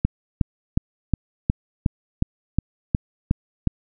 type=click train; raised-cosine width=5 ms; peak=-5 dBFS; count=11; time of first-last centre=0.05-3.673 s; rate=2.76 Hz; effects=none